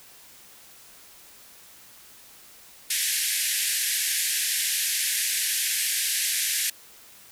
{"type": "band-pass noise", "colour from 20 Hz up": "white", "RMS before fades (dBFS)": -26, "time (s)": [2.9, 6.7], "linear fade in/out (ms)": 5, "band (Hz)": [1600, 13000], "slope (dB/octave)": 96, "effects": ["white hiss -50 dBFS RMS until 7.31 s"]}